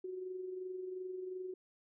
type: tone with amplitude modulation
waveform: sine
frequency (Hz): 370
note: F#4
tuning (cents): 0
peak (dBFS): -38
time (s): 0.04-1.54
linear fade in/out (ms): 5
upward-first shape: sine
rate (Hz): 22.8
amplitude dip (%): 45
effects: none